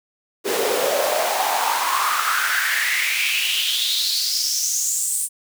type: noise with high-pass filter sweep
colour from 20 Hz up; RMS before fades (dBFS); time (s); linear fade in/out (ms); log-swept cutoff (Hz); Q
pink; -21; 0.44-5.29; 50; 400 to 9000; 5.6
effects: none